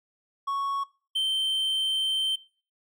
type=tone pair in turn; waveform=triangle; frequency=1108.7 / 3113 Hz; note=C#6 / G7; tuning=0 / -13 cents; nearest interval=octave + tritone; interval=1787 cents; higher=second; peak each=-24 / -22 dBFS; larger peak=second; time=0.47-0.84 / 1.15-2.36 s; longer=second; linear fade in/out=10 ms; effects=noise-tail reverb RT60 0.4 s tail -22 dB re dry